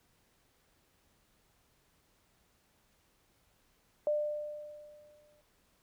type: tone with exponential decay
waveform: sine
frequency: 597 Hz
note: D5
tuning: 28 cents sharp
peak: -26 dBFS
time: 4.07-5.41 s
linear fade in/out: 1 ms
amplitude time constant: 290 ms
effects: pink hiss -71 dBFS RMS until 5.82 s